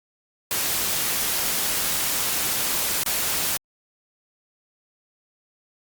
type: noise with dropouts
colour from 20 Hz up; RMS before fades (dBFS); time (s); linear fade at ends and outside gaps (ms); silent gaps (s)
white; -24; 0.51-3.57; 1; 3.035-3.061
effects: Opus 48 kbps